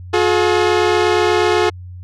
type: tone pair together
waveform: sawtooth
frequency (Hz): 358.6 / 426.8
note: F4 / G#4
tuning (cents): +46 / +47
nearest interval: minor third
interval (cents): 301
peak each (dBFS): -11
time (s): 0.13-1.7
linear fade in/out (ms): 10
effects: added 90 Hz sine -30 dBFS peak until 2.03 s + low-pass 5000 Hz 12 dB/octave